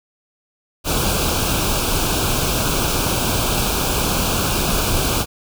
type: band-stop noise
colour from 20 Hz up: pink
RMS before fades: -19 dBFS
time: 0.84-5.26 s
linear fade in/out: 50 ms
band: 1600 to 2300 Hz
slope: 96 dB/octave
effects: none